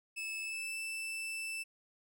40% pulse tone with pitch glide, 2613 to 2649 Hz, E7 to E7, -16 to +8 cents, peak -37 dBFS, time 0.16-1.64 s, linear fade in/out 20 ms, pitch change +24 cents, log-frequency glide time 0.37-0.78 s, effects none

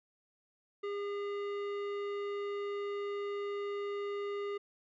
sine tone with hard clipping, 405.7 Hz, G#4, 41 cents flat, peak -37 dBFS, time 0.83-4.58 s, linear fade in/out 10 ms, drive 13 dB, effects resampled to 16000 Hz

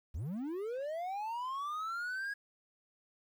triangle linear sweep, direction up, 58.27 to 1661.2 Hz, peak -34 dBFS, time 0.14-2.34 s, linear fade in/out 10 ms, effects 11-bit

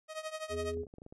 sawtooth tone with tremolo, 628 Hz, D#5, 16 cents sharp, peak -31 dBFS, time 0.08-0.75 s, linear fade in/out 50 ms, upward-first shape triangle, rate 12 Hz, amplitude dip 90%
harmonic tone, 83 Hz, E2, 12 cents sharp, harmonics 1 / 3 / 5, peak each -41 / -45 / -35 dBFS, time 0.49-0.86 s, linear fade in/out 50 ms
clicks, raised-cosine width 2 ms, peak -37 dBFS, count 8, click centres 0.772 / 0.835 / 0.868 / 0.939 / 0.984 / 1.019 / 1.064 / 1.125 s
effects resampled to 24000 Hz

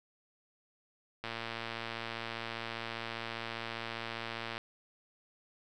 click train, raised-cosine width 0.3 ms, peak -22 dBFS, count 385, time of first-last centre 1.24-4.579 s, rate 115 Hz, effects none

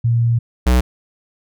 sine / square tone pair in turn, 117.2 / 62.08 Hz, A#2 / B1, +10 / +10 cents, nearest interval major seventh, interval 1100 cents, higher first, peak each -12 / -11 dBFS, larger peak second, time 0.04-0.39 / 0.66-0.81 s, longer first, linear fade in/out 10 ms, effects none

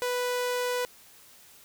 sawtooth tone, 493.9 Hz, B4, in tune, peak -23 dBFS, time 0.02-0.85 s, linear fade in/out 0 ms, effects white hiss -54 dBFS RMS until 1.64 s

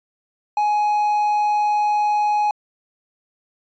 triangle tone, 837 Hz, G#5, 13 cents sharp, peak -14 dBFS, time 0.57-2.51 s, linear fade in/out 2 ms, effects resampled to 16000 Hz

